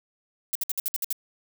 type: noise bursts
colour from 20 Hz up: violet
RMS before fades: -27 dBFS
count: 8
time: 0.53-1.127 s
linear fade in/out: 0 ms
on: 23 ms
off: 59 ms
effects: none